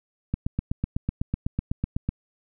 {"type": "click train", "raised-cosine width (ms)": 5, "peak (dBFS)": -12, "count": 15, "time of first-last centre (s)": [0.34, 2.09], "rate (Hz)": 8, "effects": []}